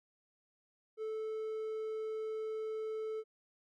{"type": "tone with hard clipping", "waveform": "triangle", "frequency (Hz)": 437.4, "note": "A4", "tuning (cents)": -10, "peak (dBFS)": -37, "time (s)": [0.97, 3.24], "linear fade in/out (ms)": 50, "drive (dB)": 6, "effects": ["MP3 64 kbps"]}